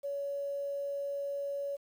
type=tone; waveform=sine; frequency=563 Hz; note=C#5; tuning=27 cents sharp; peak=-33 dBFS; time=0.03-1.77 s; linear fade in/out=20 ms; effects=10-bit